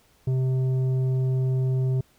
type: tone with tanh clipping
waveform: triangle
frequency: 130 Hz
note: C3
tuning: 11 cents flat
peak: -22 dBFS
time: 0.27-2.01 s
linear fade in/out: 5 ms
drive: 12 dB
effects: pink hiss -61 dBFS RMS until 2.18 s